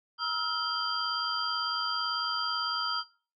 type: tone cluster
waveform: sine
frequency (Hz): 947 / 1293 / 1391 / 3148 / 4764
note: A#5 / E6 / F6 / G7 / D8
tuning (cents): +27 / -34 / -7 / +7 / +24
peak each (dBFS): -39 / -33 / -35 / -36 / -34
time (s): 0.18-3.04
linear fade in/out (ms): 50
effects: noise-tail reverb RT60 0.4 s tail -18 dB re dry + MP3 48 kbps